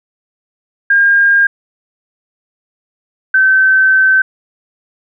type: tone pair in turn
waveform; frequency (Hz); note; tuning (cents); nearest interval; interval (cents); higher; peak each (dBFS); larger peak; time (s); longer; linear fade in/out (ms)
sine; 1612 / 1539.4; G6 / G6; +48 / -32; minor second; 80; first; -6; neither; 0.9-1.47 / 3.34-4.22; second; 5
effects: none